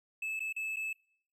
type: tone with dropouts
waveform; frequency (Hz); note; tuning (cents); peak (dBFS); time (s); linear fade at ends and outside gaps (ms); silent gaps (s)
triangle; 2611; E7; -17; -32; 0.22-0.93; 5; 0.395-0.403 / 0.527-0.563 / 0.761-0.767
effects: noise-tail reverb RT60 0.6 s tail -24 dB re dry